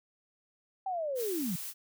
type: linear sweep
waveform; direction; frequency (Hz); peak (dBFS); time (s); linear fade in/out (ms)
sine; down; 784 to 155.56; -31; 0.86-1.56; 5
type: noise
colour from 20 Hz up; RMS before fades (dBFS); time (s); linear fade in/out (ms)
blue; -40; 1.15-1.74; 50
effects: none